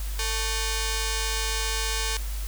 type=ring-modulated tone; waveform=5% pulse; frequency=665 Hz; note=E5; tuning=15 cents sharp; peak=-13 dBFS; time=0.19-2.17 s; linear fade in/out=2 ms; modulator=215 Hz; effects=added 50 Hz sine -28 dBFS peak until 2.47 s + white hiss -41 dBFS RMS until 2.47 s